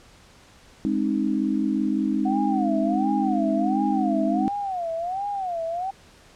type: chord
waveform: sine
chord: Ab major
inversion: none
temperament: equal with one note detuned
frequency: 207.7 / 265.6 / 311.1 Hz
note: Ab3 / C4 / Eb4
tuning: 0 / +26 / 0 cents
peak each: -25 dBFS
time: 0.85-4.48 s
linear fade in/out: 0 ms
type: tone with vibrato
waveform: sine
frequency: 732 Hz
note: F#5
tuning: 19 cents flat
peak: -25 dBFS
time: 2.25-5.91 s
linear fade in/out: 10 ms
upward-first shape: sine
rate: 1.4 Hz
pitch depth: 190 cents each way
effects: pink hiss -52 dBFS RMS until 6.35 s + low-pass 8000 Hz 12 dB/octave